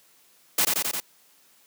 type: noise with echo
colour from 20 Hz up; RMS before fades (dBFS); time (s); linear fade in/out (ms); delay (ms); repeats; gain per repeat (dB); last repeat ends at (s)
white; -21; 0.58-0.65; 5; 88; 4; -2; 1.002
effects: white hiss -59 dBFS RMS until 1.66 s + high-pass 150 Hz 12 dB/octave